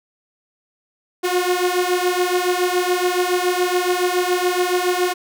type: beating tone pair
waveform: sawtooth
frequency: 356.8 / 363.9 Hz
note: F4 / F#4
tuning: +37 / -29 cents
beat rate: 7.1 Hz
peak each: -16 dBFS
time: 1.23-5.14 s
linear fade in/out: 20 ms
effects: none